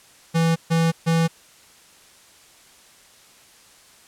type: tone bursts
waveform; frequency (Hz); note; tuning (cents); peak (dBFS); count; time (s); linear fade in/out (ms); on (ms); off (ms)
square; 164.81; E3; 0; -17; 3; 0.34-1.28; 20; 220; 140
effects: white hiss -51 dBFS RMS until 4.07 s + low-pass 10000 Hz 12 dB/octave